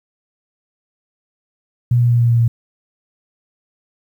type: tone with pitch steps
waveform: sine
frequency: 121.2 / 120.29 / 119.39 / 118.5 / 117.61 / 116.73 Hz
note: B2 / B2 / A#2 / A#2 / A#2 / A#2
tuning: -32 / -45 / +42 / +29 / +16 / +3 cents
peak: -10 dBFS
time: 1.91-2.48 s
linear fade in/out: 5 ms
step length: 95 ms
effects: 8-bit